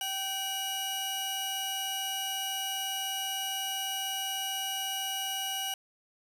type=tone pair together; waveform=sawtooth; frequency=774.4 / 2906 Hz; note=G5 / F#7; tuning=-21 / -32 cents; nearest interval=octave + major seventh; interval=2289 cents; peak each=-33 / -30 dBFS; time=0.01-5.74 s; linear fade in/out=2 ms; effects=none